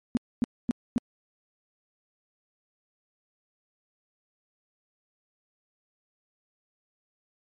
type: tone bursts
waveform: sine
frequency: 238 Hz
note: A#3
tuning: 36 cents sharp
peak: -20 dBFS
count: 4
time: 0.15-0.98 s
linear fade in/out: 0 ms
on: 20 ms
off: 250 ms
effects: MP3 48 kbps